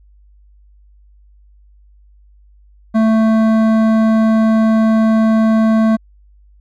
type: tone with hard clipping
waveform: sine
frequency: 221.3 Hz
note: A3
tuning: 10 cents sharp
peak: -11 dBFS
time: 2.94-5.97 s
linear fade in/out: 20 ms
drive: 12 dB
effects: added 50 Hz sine -44 dBFS peak until 6.6 s